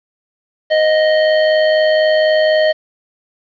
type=tone with amplitude modulation; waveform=square; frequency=622.3 Hz; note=D#5; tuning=in tune; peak=-9 dBFS; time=0.7-2.73 s; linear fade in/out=20 ms; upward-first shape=sine; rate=104 Hz; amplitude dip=35%; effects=resampled to 11025 Hz + 7-bit